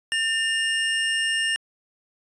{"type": "tone pair together", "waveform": "square", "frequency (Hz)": [1800, 2827], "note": ["A6", "F7"], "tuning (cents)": [39, 20], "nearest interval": "minor sixth", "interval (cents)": 781, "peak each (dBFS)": -25, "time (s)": [0.12, 1.56], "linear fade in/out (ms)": 0, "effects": ["resampled to 22050 Hz"]}